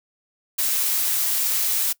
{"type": "noise", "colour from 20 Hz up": "blue", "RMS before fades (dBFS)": -22, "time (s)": [0.58, 1.93], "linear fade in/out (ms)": 10, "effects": ["noise-tail reverb RT60 0.1 s tail -22 dB re dry"]}